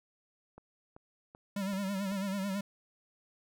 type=click train; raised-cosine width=1 ms; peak=-36 dBFS; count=5; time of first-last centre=0.58-2.118 s; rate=2.6 Hz
type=tone with vibrato; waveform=square; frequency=196 Hz; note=G3; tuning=in tune; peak=-33 dBFS; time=1.56-2.61 s; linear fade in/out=5 ms; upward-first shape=sine; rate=9.1 Hz; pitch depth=70 cents each way
effects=none